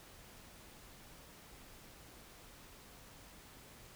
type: silence
effects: pink hiss -57 dBFS RMS until 3.95 s